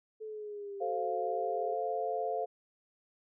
sine linear two-way sweep, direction down then up, 438.3 to 370 to 408 Hz, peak -39 dBFS, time 0.2-1.75 s, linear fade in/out 20 ms, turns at 1.15 s
sine chord, F major, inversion first, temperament equal, 440 / 523.3 / 698.5 Hz, A4 / C5 / F5, 0 / 0 / 0 cents, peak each -36 / -37 / -34 dBFS, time 0.8-2.46 s, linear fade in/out 20 ms
effects none

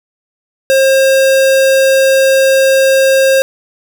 square tone, 535 Hz, C5, 38 cents sharp, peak -7 dBFS, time 0.7-3.42 s, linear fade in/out 0 ms, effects none

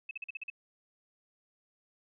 sine tone bursts, 2595 Hz, E7, 28 cents flat, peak -36 dBFS, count 7, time 0.09-0.501 s, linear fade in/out 5 ms, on 21 ms, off 44 ms, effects none

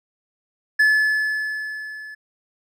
triangle tone with level ramp, 1725 Hz, A6, 35 cents flat, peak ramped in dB -10 to -33 dBFS, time 0.79-2.15 s, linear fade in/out 10 ms, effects none

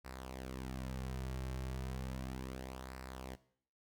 sawtooth tone with flanger, 64.8 Hz, C2, 16 cents flat, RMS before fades -44 dBFS, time 0.04-3.36 s, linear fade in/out 20 ms, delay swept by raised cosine 0.3 to 4.1 ms, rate 0.34 Hz, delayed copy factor -0.6, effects noise-tail reverb RT60 0.6 s tail -18 dB re dry

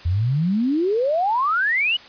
sine exponential sweep, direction up, 80.9 to 3016 Hz, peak -17 dBFS, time 0.05-1.97 s, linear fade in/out 10 ms, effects white hiss -43 dBFS RMS until 2.08 s + resampled to 11025 Hz

